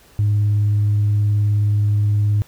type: tone with vibrato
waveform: sine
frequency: 103.83 Hz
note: G#2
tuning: in tune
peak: -12 dBFS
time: 0.19-2.42 s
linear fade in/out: 0 ms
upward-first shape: sine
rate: 19 Hz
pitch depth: 12 cents each way
effects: tanh soft clip ceiling -11 dBFS + pink hiss -50 dBFS RMS until 2.47 s